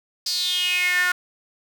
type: tone with high-pass filter sweep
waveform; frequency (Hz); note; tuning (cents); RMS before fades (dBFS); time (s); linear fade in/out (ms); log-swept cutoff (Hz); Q
sawtooth; 360; F#4; -47; -22; 0.26-1.12; 5; 4900 to 1500; 7.2
effects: none